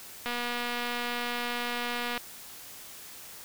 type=click train; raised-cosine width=0.3 ms; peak=-17 dBFS; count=463; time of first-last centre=0.26-2.177 s; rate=241 Hz; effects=white hiss -46 dBFS RMS until 3.44 s